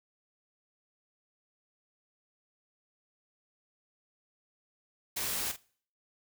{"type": "noise with echo", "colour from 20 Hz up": "white", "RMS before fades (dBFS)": -34, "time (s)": [5.16, 5.52], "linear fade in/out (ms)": 10, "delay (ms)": 46, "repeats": 1, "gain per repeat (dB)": -11, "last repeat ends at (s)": 5.566, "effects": ["noise-tail reverb RT60 0.5 s tail -22 dB re dry"]}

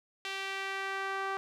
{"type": "tone with band-pass filter sweep", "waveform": "sawtooth", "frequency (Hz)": 388.7, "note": "G4", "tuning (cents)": -15, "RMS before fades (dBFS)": -36, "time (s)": [0.25, 1.37], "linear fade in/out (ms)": 0, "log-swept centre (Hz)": [2900, 1200], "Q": 1.4, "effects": []}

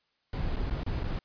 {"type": "noise with dropouts", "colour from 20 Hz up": "brown", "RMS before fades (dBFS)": -31, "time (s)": [0.33, 1.19], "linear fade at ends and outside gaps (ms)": 2, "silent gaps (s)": [[0.561, 0.566], [0.699, 0.708], [0.834, 0.863], [1.035, 1.04]], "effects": ["white hiss -74 dBFS RMS until 1.24 s", "resampled to 11025 Hz"]}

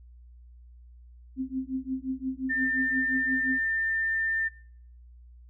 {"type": "tone with tremolo", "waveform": "sine", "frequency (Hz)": 262, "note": "C4", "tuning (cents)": 2, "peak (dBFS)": -25, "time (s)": [1.36, 3.62], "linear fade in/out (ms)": 50, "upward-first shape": "triangle", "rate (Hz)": 5.7, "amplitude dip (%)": 100}
{"type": "tone", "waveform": "sine", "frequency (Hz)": 1796, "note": "A6", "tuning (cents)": 35, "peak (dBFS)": -25, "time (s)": [2.49, 4.49], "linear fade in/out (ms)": 20}
{"effects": ["noise-tail reverb RT60 0.6 s tail -23 dB re dry", "added 60 Hz sine -48 dBFS peak until 5.49 s"]}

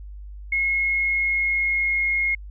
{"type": "tone with pitch glide", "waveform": "sine", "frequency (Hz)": [2167, 2152], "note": ["C#7", "C7"], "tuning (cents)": [-40, 48], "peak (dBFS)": -19, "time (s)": [0.52, 2.35], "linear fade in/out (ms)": 5, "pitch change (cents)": -12, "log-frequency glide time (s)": [0.67, 2.08], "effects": ["added 50 Hz sine -35 dBFS peak until 2.5 s"]}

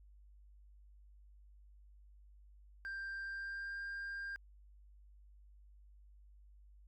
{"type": "tone with pitch glide", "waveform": "sine", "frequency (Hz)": [1582, 1598.5], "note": ["G6", "G6"], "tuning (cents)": [15, 33], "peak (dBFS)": -38, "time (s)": [2.85, 4.36], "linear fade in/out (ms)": 0, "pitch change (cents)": 18, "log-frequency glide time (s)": [3.24, 3.81], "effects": ["tanh soft clip ceiling -40 dBFS", "added 50 Hz sine -58 dBFS peak until 6.87 s"]}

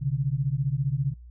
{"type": "beating tone pair", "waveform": "sine", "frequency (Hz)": [130.81, 145.81], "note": ["C3", "D3"], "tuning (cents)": [0, -12], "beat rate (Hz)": 15, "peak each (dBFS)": -26, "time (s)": [0.01, 1.14], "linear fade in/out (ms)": 20, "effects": ["noise-tail reverb RT60 0.1 s tail -21 dB re dry", "added 60 Hz sine -43 dBFS peak until 1.3 s"]}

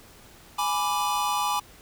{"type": "chord", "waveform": "square", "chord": "G# diminished", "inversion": "none", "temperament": "equal", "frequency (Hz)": [830.6, 987.8, 1174.7], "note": ["G#5", "B5", "D6"], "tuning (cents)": [0, 0, 0], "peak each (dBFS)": -29, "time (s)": [0.58, 1.6], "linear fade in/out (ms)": 10, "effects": ["pink hiss -51 dBFS RMS until 1.81 s"]}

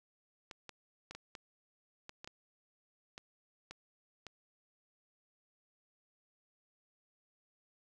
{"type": "clicks", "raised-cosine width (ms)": 0.2, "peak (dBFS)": -29, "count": 11, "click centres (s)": [0.512, 0.693, 1.11, 1.15, 1.352, 2.094, 2.245, 2.275, 3.179, 3.71, 4.267], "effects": []}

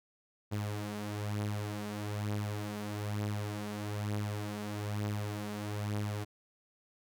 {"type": "beating tone pair", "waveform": "sawtooth", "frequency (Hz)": [103.83, 104.93], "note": ["G#2", "G#2"], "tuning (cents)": [0, 18], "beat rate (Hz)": 1.1, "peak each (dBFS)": [-32, -36], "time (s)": [0.51, 6.25], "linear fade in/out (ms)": 20, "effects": []}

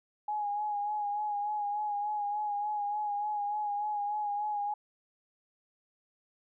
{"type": "tone with vibrato", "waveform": "sine", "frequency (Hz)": 830.6, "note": "G#5", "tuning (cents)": 0, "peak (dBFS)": -30, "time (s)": [0.28, 4.74], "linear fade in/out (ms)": 5, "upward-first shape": "sine", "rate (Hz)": 3.4, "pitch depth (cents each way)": 34, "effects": []}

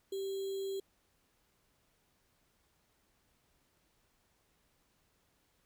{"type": "tone with sample-and-hold", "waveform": "sine", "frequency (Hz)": 389.1, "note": "G4", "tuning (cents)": -13, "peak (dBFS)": -35, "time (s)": [0.12, 0.8], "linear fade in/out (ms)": 5, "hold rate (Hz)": 3675, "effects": ["pink hiss -74 dBFS RMS until 5.65 s"]}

